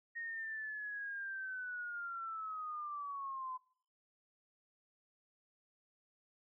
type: linear sweep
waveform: sine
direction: down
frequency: 1864.7 to 1014 Hz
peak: -40 dBFS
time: 0.15-3.58 s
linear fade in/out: 20 ms
effects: noise-tail reverb RT60 0.6 s tail -24 dB re dry